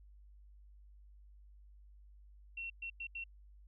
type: tone bursts at uneven times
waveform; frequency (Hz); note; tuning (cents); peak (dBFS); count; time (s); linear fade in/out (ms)
sine; 2720; F7; -46; -40; 4; 2.57-2.7 / 2.82-2.9 / 3-3.07 / 3.15-3.24; 5
effects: added 50 Hz sine -56 dBFS peak until 3.67 s